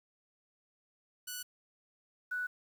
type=tone pair in turn; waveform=5% pulse / sine; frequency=1480 / 1480 Hz; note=F#6 / F#6; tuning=0 / 0 cents; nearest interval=unison; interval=0 cents; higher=neither; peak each=-28 / -33 dBFS; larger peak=first; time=1.27-1.43 / 2.31-2.47 s; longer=neither; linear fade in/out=10 ms; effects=10-bit